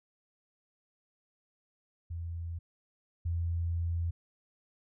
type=tone pair in turn; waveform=sine; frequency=84.3 / 84.67 Hz; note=E2 / E2; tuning=+39 / +47 cents; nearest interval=unison; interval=8 cents; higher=second; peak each=-35 / -29 dBFS; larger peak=second; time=2.1-2.59 / 3.25-4.11 s; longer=second; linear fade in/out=10 ms; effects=none